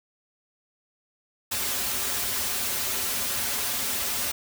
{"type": "noise with comb filter", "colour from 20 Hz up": "white", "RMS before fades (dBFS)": -28, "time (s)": [1.51, 4.32], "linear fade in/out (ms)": 10, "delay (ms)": 6.3, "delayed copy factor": -0.95, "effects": []}